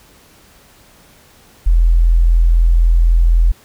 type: tone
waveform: sine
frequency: 41.97 Hz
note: E1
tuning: 32 cents sharp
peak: -7 dBFS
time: 1.66-3.52 s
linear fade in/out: 10 ms
effects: pink hiss -47 dBFS RMS until 3.64 s